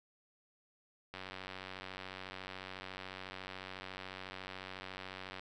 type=click train; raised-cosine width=0.3 ms; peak=-28 dBFS; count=401; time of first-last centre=1.14-5.395 s; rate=94 Hz; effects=none